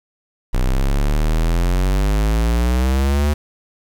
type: exponential sweep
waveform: square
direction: up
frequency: 30.57 to 75 Hz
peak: -15 dBFS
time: 0.53-3.34 s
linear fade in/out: 10 ms
effects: 7-bit